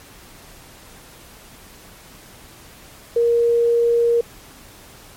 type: tone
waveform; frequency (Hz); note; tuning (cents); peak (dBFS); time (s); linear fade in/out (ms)
sine; 469.8; A#4; +13; -13; 3.16-4.21; 5
effects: pink hiss -44 dBFS RMS until 5.16 s + MP3 64 kbps